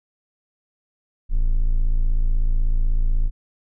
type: tone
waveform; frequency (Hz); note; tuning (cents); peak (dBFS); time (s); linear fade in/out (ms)
triangle; 28.08; A0; +36; -13; 1.29-3.31; 50
effects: none